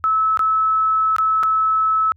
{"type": "tone with dropouts", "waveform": "sine", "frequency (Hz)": 1300, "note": "E6", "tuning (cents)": -24, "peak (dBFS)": -14, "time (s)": [0.04, 2.12], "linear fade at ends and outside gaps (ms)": 0, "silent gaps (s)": [[0.373, 0.393], [1.164, 1.184], [1.43, 1.434]], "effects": ["added 84 Hz sine -49 dBFS peak until 2.16 s"]}